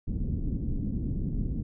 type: low-pass noise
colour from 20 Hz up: pink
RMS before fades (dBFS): -30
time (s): 0.07-1.63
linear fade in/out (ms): 10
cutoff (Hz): 270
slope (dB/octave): 24
effects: none